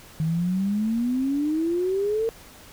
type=exponential sweep; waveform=sine; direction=up; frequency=155.56 to 460 Hz; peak=-21 dBFS; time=0.2-2.29 s; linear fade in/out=0 ms; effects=pink hiss -47 dBFS RMS until 2.72 s